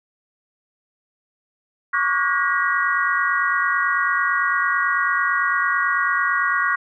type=tone cluster; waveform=sine; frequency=1115 / 1164 / 1445 / 1619 / 1910 Hz; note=C#6 / D6 / F#6 / G#6 / A#6; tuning=+10 / -16 / -41 / -45 / +42 cents; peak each=-23 / -27 / -22 / -26 / -23 dBFS; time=1.93-6.76 s; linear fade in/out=10 ms; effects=none